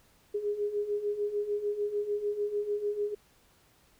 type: beating tone pair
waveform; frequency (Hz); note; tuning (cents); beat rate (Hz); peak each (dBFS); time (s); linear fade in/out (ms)
sine; 408.6 / 415.3; G#4 / G#4; -28 / 0; 6.7; -35 / -30; 0.34-3.15; 10
effects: pink hiss -64 dBFS RMS until 3.99 s